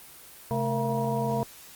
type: tone cluster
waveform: sine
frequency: 131.9 / 217.7 / 463.6 / 679 / 954 Hz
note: C3 / A3 / A#4 / F5 / A#5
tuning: +14 / -18 / -10 / -49 / +40 cents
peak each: -30 / -31 / -31 / -31 / -32 dBFS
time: 0.51-1.43 s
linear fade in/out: 0 ms
effects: white hiss -48 dBFS RMS until 1.75 s + Opus 24 kbps